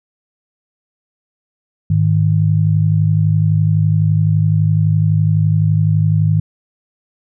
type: tone pair together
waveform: sine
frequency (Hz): 103.69 / 155.56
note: G#2 / D#3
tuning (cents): -2 / 0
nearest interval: perfect fifth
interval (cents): 702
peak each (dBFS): -13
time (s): 1.9-6.4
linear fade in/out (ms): 5
effects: none